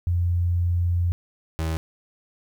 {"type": "tone pair in turn", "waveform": ["sine", "35% pulse"], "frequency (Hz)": [87.31, 80.4], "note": ["F2", "E2"], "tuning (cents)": [0, -43], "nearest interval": "minor second", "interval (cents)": 143, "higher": "first", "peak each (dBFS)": [-19, -22], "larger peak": "first", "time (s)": [[0.07, 1.12], [1.59, 1.77]], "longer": "first", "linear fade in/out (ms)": 0, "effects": ["10-bit"]}